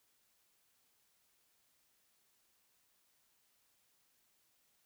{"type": "silence", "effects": ["white hiss -75 dBFS RMS until 4.85 s"]}